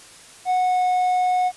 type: tone with pitch glide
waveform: triangle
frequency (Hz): 735 to 730.3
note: F#5 to F#5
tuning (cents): -12 to -23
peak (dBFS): -15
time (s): 0.45-1.52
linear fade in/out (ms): 50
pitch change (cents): -11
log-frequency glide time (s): 0.58-0.82
effects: white hiss -45 dBFS RMS until 1.56 s + resampled to 24000 Hz